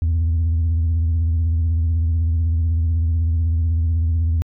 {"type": "tone with vibrato", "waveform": "sine", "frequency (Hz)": 82.2, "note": "E2", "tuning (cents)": -4, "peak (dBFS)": -13, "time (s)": [0.02, 4.42], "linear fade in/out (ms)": 0, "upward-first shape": "triangle", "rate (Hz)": 16, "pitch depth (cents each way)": 88, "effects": ["tanh soft clip ceiling -14 dBFS"]}